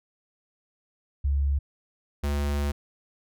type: tone pair in turn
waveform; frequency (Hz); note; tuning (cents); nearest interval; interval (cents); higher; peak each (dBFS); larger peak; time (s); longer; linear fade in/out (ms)
sine / square; 70.1 / 71.95; C#2 / D2; +20 / -35; unison; 45; second; -21 / -25; first; 1.24-1.59 / 2.23-2.72; second; 10
effects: none